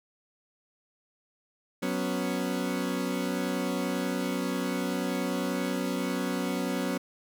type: chord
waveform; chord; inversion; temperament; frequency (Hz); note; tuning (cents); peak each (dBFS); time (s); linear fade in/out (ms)
30% pulse; F# suspended fourth; none; equal; 185 / 246.9 / 277.2; F#3 / B3 / C#4; 0 / 0 / 0; -30; 1.82-6.98; 10
effects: none